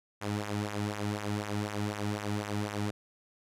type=tone with flanger; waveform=sawtooth; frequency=103.83 Hz; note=G#2; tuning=in tune; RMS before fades=-34 dBFS; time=0.21-2.91 s; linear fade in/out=10 ms; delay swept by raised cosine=0.21 to 1.91 ms; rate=4 Hz; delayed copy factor=-0.75; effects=low-pass 11000 Hz 12 dB/octave